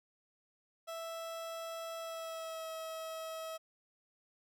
30% pulse tone with pitch glide, 659.3 to 644.2 Hz, E5 to E5, 0 to -40 cents, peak -38 dBFS, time 0.87-3.58 s, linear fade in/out 20 ms, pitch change -40 cents, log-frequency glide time 1.98-2.7 s, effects none

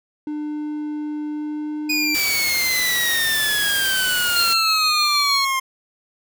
triangle tone with pitch glide, 300.2 to 303 Hz, D4 to D#4, +38 to -46 cents, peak -22 dBFS, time 0.27-2.15 s, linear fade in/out 2 ms, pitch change +16 cents, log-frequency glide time 1.32-2 s
25% pulse exponential sweep, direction down, 2489 to 1054 Hz, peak -15 dBFS, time 1.89-5.6 s, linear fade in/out 10 ms
white noise, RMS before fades -26 dBFS, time 2.14-4.54 s, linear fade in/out 10 ms
sine tone with tremolo, 4224 Hz, C8, 16 cents sharp, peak -17 dBFS, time 4.36-5.45 s, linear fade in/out 5 ms, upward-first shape sine, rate 6.4 Hz, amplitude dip 30%
effects none

